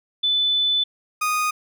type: tone pair in turn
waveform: sine / 30% pulse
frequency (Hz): 3500 / 1237.4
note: A7 / D#6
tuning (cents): -10 / -10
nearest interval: octave + tritone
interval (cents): 1800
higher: first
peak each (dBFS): -17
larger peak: neither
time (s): 0.23-0.84 / 1.21-1.51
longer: first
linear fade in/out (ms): 10
effects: none